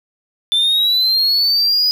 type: linear sweep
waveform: sine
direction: up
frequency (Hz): 3520 to 4978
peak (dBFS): -9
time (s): 0.52-1.91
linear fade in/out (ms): 0
effects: tanh soft clip ceiling -11 dBFS + 7-bit